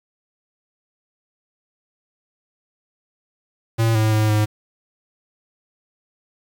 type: tone with pitch steps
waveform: square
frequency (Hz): 113.6 / 109.1 / 108 / 106.4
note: A#2 / A2 / A2 / G#2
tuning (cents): -44 / -14 / -32 / +42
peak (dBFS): -16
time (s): 3.78-4.46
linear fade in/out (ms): 20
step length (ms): 170
effects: 7-bit